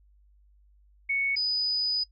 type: tone pair in turn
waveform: sine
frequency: 2217 / 4977 Hz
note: C#7 / D#8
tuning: 0 / 0 cents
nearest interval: octave + major second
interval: 1400 cents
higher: second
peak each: -24 dBFS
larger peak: neither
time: 1.09-1.36 / 1.36-2.04 s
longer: second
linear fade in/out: 10 ms
effects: noise-tail reverb RT60 0.1 s tail -23 dB re dry + added 50 Hz sine -57 dBFS peak until 2.11 s